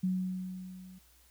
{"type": "tone with level ramp", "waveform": "sine", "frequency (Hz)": 185, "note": "F#3", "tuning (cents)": 0, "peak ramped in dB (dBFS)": [-26, -49], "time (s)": [0.03, 0.99], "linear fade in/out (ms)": 10, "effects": ["added 60 Hz sine -64 dBFS peak until 1.3 s", "white hiss -64 dBFS RMS until 1.3 s"]}